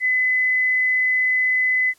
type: tone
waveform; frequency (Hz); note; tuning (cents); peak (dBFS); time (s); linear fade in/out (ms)
sine; 2016; B6; +35; -16; 0-1.94; 50
effects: white hiss -57 dBFS RMS until 1.98 s + low-pass 12000 Hz 12 dB/octave